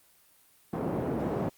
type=band-pass noise; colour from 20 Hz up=pink; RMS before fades=-31 dBFS; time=0.73-1.49 s; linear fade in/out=5 ms; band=160 to 600 Hz; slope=12 dB/octave; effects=white hiss -62 dBFS RMS until 1.57 s + Opus 32 kbps